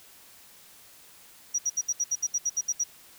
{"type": "tone bursts", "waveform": "sine", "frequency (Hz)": 5780, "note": "F#8", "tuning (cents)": -41, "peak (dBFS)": -23, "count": 12, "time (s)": [1.54, 2.84], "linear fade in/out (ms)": 10, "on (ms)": 46, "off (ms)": 68, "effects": ["white hiss -53 dBFS RMS until 3.18 s"]}